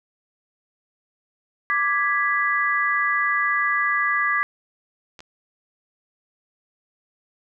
sine chord, G# diminished, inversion second, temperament equal, 1174.7 / 1661.2 / 1975.5 Hz, D6 / G#6 / B6, 0 / 0 / 0 cents, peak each -23 dBFS, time 1.7-4.43 s, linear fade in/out 0 ms
clicks, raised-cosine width 0.2 ms, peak -24 dBFS, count 2, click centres 5.192 / 5.205 s
effects none

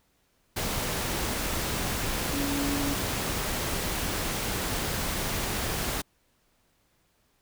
sine tone in noise, 281.9 Hz, C#4, 29 cents sharp, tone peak -29 dBFS, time 2.33-2.94 s, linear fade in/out 10 ms, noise pink, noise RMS -30 dBFS, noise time 0.56-6.02 s, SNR -2 dB, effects pink hiss -69 dBFS RMS until 7.41 s

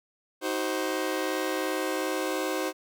sawtooth chord, C diminished, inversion first, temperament just, 314 / 376.7 / 523.3 Hz, Eb4 / Gb4 / C5, +16 / +31 / 0 cents, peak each -28 dBFS, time 0.41-2.73 s, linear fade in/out 50 ms, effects none

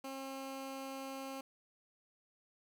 15% pulse tone, 268.9 Hz, C4, 47 cents sharp, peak -36 dBFS, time 0.04-1.41 s, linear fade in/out 5 ms, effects none

